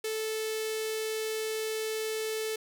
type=tone with notch filter; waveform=sawtooth; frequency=437.8 Hz; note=A4; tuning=9 cents flat; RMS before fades=-33 dBFS; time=0.04-2.56 s; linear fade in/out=5 ms; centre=1000 Hz; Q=0.58; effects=none